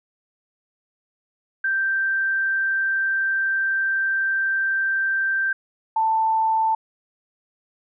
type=tone pair in turn; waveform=sine; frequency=1568 / 886.9 Hz; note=G6 / A5; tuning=0 / +14 cents; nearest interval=minor seventh; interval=986 cents; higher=first; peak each=-19 / -17 dBFS; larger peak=second; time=1.64-5.53 / 5.96-6.75 s; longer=first; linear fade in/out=5 ms; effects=none